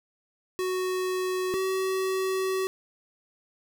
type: tone pair in turn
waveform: square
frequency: 370 / 378.9 Hz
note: F#4 / F#4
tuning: 0 / +41 cents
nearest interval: unison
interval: 41 cents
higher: second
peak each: -27 / -26 dBFS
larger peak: second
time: 0.59-1.54 / 1.54-2.67 s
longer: second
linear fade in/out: 0 ms
effects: none